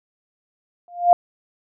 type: tone with exponential growth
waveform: sine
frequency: 701 Hz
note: F5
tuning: 6 cents sharp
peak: -5 dBFS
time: 0.88-1.13 s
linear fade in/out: 1 ms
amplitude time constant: 53 ms
effects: none